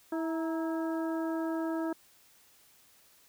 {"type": "harmonic tone with a mistuned harmonic", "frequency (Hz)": 325.8, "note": "E4", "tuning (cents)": -20, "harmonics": [1, 2, 3, 4, 5], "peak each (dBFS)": [-31, -38, -42, -45, -47], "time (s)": [0.12, 1.93], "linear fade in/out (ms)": 5, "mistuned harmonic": 3, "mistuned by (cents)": -64, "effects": ["white hiss -62 dBFS RMS until 3.28 s"]}